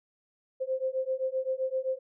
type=beating tone pair; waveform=sine; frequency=519 / 526.7 Hz; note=C5 / C5; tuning=-14 / +11 cents; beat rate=7.7 Hz; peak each=-31 dBFS; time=0.6-1.99 s; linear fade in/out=20 ms; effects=none